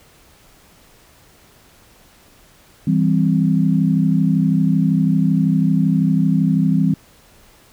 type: chord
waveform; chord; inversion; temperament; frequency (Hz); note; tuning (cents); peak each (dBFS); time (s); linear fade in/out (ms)
sine; C major; first; just; 163.52 / 196.22 / 261.6; E3 / G3 / C4; -14 / +2 / 0; -16 / -17 / -19; 2.87-6.94; 5
effects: pink hiss -50 dBFS RMS until 7.72 s